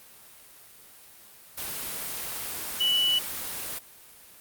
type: tone in noise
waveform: sine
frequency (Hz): 2960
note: F#7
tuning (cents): 0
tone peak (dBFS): -21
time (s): 2.8-3.19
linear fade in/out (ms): 10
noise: white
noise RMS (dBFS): -34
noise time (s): 1.57-3.79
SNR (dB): +10
effects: white hiss -51 dBFS RMS until 4.4 s + Opus 32 kbps